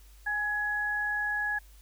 sine tone pair together, 830.6 / 1680 Hz, G#5 / G#6, 0 / +19 cents, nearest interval octave, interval 1219 cents, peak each -36 / -28 dBFS, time 0.26-1.59 s, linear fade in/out 10 ms, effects added 50 Hz sine -51 dBFS peak until 1.81 s + white hiss -61 dBFS RMS until 1.81 s

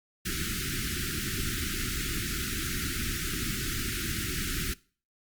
pink band-stop noise, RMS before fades -32 dBFS, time 0.25-4.74 s, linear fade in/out 10 ms, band 390 to 1300 Hz, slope 96 dB/octave, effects noise-tail reverb RT60 0.4 s tail -21 dB re dry + Opus 48 kbps

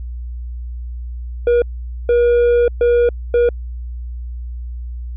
triangle tone bursts at uneven times, 478.7 Hz, A#4, 46 cents sharp, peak -8 dBFS, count 4, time 1.47-1.62 / 2.09-2.68 / 2.81-3.09 / 3.34-3.49 s, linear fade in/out 2 ms, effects added 60 Hz sine -24 dBFS peak until 5.16 s + resampled to 8000 Hz

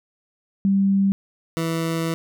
sine / 20% pulse tone pair in turn, 196 / 164.19 Hz, G3 / E3, 0 / -7 cents, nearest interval minor third, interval 307 cents, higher first, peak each -15 / -17 dBFS, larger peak first, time 0.65-1.12 / 1.57-2.14 s, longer second, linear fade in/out 0 ms, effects none

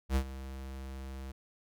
square tone with ADSR envelope, 66.5 Hz, C2, 29 cents sharp, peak -25 dBFS, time 0.09-1.32 s, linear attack 69 ms, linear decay 75 ms, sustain -16 dB, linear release 8 ms, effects none

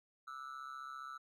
triangle tone with amplitude modulation, 1317 Hz, E6, 2 cents flat, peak -39 dBFS, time 0.27-1.18 s, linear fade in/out 10 ms, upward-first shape sine, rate 135 Hz, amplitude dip 90%, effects none

